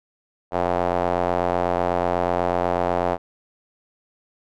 square tone with band-pass filter, 44.05 Hz, F1, 16 cents sharp, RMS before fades -22 dBFS, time 0.51-3.18 s, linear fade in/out 50 ms, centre 700 Hz, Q 2.2, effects none

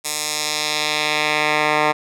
10% pulse tone with band-pass filter sweep, 151.4 Hz, D#3, 47 cents flat, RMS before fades -20 dBFS, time 0.04-1.93 s, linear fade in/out 20 ms, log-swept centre 8300 to 1400 Hz, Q 1.1, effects none

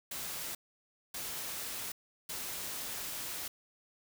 white noise bursts at uneven times, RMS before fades -40 dBFS, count 3, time 0.11-0.55 / 1.14-1.92 / 2.29-3.48 s, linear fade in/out 5 ms, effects none

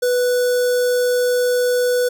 square tone with notch filter, 493.9 Hz, B4, in tune, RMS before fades -17 dBFS, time 0.02-2.09 s, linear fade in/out 10 ms, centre 2500 Hz, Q 0.99, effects none

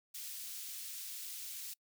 white high-pass noise, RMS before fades -45 dBFS, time 0.14-1.74 s, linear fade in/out 10 ms, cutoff 3100 Hz, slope 12 dB/octave, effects noise-tail reverb RT60 0.1 s tail -26 dB re dry

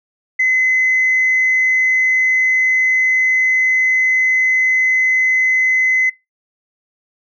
sine tone, 2038 Hz, C7, 46 cents flat, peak -10 dBFS, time 0.39-6.1 s, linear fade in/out 10 ms, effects noise-tail reverb RT60 0.2 s tail -20 dB re dry + tanh soft clip ceiling -7 dBFS

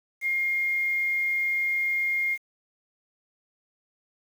sine tone with quantisation, 2129 Hz, C7, 30 cents sharp, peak -23 dBFS, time 0.21-2.38 s, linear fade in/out 50 ms, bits 8, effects none

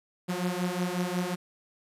sawtooth beating tone pair, 176.6 / 182.1 Hz, F3 / F#3, +20 / -27 cents, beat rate 5.5 Hz, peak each -27 dBFS, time 0.28-1.36 s, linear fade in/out 20 ms, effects resampled to 32000 Hz + 10-bit

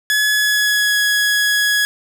sawtooth tone with pitch glide, 1700 to 1674.7 Hz, G#6 to G#6, +40 to +14 cents, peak -10 dBFS, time 0.1-1.85 s, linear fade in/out 0 ms, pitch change -26 cents, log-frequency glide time 0.3-0.98 s, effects none

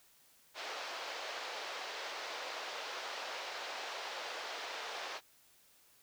pink band-pass noise, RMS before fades -43 dBFS, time 0.54-5.21 s, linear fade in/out 50 ms, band 500 to 5300 Hz, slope 24 dB/octave, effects white hiss -66 dBFS RMS until 6.02 s

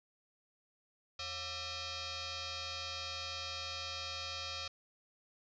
sine tone with frequency modulation, 546 Hz, C#5, 26 cents flat, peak -39 dBFS, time 1.19-4.68 s, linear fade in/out 5 ms, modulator 629 Hz, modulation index 7.9, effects none

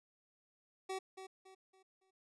25% pulse tone with echo, 380 Hz, F#4, 46 cents sharp, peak -35 dBFS, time 0.89-0.99 s, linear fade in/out 10 ms, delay 280 ms, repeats 4, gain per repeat -9 dB, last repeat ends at 2.11 s, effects resampled to 24000 Hz

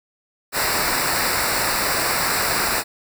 pink noise with comb filter, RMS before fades -21 dBFS, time 0.52-2.84 s, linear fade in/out 50 ms, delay 0.31 ms, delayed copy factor -0.8, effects none

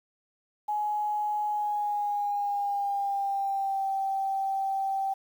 sine tone with pitch glide, 839 to 778.3 Hz, G#5 to G5, +17 to -13 cents, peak -26 dBFS, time 0.68-5.14 s, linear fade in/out 10 ms, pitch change -130 cents, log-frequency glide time 1.48-3.86 s, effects 9-bit

